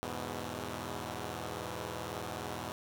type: chord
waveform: 5% pulse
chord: E major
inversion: none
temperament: equal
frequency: 82.41 / 103.83 / 123.47 Hz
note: E2 / G#2 / B2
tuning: 0 / 0 / 0 cents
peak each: -31 dBFS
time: 0.03-2.72 s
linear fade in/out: 0 ms
effects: none